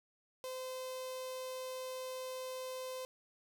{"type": "tone with notch filter", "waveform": "sawtooth", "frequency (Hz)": 515, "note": "C5", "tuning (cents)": -28, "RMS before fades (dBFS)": -43, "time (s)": [0.44, 3.05], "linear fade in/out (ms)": 0, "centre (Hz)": 1700, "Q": 1.2, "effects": []}